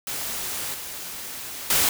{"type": "noise with level steps", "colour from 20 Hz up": "white", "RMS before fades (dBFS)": [-30, -35, -20], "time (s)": [0.07, 1.89], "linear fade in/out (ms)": 2, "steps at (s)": [0.74, 1.7], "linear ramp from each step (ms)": 2, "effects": []}